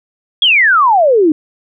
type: exponential sweep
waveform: sine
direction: down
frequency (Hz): 3400 to 293.7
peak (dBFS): -6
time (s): 0.42-1.32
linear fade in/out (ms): 2
effects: none